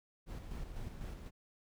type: noise with tremolo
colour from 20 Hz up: brown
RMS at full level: -43 dBFS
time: 0.26-1.31 s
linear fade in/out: 50 ms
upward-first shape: square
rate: 4 Hz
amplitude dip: 40%
effects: none